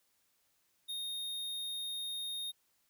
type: tone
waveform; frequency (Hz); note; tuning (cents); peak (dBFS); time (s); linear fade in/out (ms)
square; 3700; A#7; -14; -38; 0.88-2.52; 20
effects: white hiss -75 dBFS RMS until 2.89 s